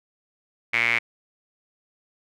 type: tone with band-pass filter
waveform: sawtooth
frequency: 116.54 Hz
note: A#2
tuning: in tune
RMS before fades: -22 dBFS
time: 0.73-0.99 s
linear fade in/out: 10 ms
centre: 2200 Hz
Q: 9.8
effects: none